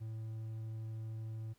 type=tone; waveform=triangle; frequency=110.9 Hz; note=A2; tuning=14 cents sharp; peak=-38 dBFS; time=0-1.54 s; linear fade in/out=20 ms; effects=pink hiss -73 dBFS RMS until 1.58 s